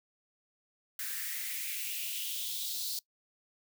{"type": "noise with high-pass filter sweep", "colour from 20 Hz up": "blue", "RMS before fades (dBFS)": -37, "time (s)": [0.99, 2.99], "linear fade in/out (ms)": 2, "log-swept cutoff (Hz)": [1600, 4400], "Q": 4.2, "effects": ["noise-tail reverb RT60 0.1 s tail -21 dB re dry"]}